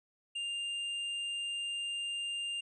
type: tone with hard clipping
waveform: sine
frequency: 2800 Hz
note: F7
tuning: 4 cents sharp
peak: -36 dBFS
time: 0.35-2.61 s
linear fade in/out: 10 ms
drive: 6 dB
effects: resampled to 22050 Hz